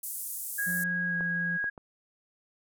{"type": "band-pass noise", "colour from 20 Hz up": "pink", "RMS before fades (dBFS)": -37, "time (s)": [0.03, 0.84], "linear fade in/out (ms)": 5, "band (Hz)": [9000, 16000], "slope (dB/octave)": 24}
{"type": "tone", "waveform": "sine", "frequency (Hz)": 1647, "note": "G#6", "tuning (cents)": -15, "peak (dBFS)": -28, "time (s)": [0.58, 1.7], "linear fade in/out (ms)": 10}
{"type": "tone with pitch glide", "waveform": "triangle", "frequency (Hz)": [176.9, 173.26], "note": ["F3", "F3"], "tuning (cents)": [23, -13], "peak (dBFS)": -32, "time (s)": [0.66, 1.58], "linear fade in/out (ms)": 20, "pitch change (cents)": -36, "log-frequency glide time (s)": [1.08, 1.15]}
{"type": "clicks", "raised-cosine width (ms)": 1, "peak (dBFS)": [-27, -28, -31], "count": 3, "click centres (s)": [1.208, 1.642, 1.778]}
{"effects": []}